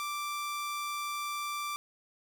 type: tone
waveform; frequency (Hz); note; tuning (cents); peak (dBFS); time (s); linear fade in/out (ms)
sawtooth; 1174.7; D6; 0; -30; 0-1.76; 0
effects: none